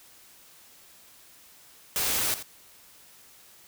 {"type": "noise with echo", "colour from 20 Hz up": "white", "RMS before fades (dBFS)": -27, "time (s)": [1.96, 2.34], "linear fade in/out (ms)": 0, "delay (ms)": 86, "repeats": 1, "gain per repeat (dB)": -12, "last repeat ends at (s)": 2.426, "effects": ["white hiss -54 dBFS RMS until 3.67 s"]}